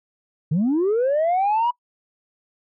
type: linear sweep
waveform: sine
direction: up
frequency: 140 to 980 Hz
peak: -15 dBFS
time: 0.51-1.71 s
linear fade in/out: 10 ms
effects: noise-tail reverb RT60 0.1 s tail -25 dB re dry + tanh soft clip ceiling -15 dBFS